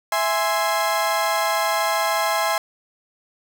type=chord; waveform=30% pulse; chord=E augmented; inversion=none; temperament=equal; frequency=659.3 / 830.6 / 1046.5 Hz; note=E5 / G#5 / B#5; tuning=0 / 0 / 0 cents; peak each=-21 dBFS; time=0.12-2.58 s; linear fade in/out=2 ms; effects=none